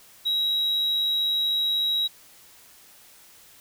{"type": "tone", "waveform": "sine", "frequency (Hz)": 3849, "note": "B7", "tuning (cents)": -45, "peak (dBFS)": -19, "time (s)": [0.25, 2.08], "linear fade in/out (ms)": 20, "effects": ["tanh soft clip ceiling -20 dBFS", "white hiss -52 dBFS RMS until 3.6 s"]}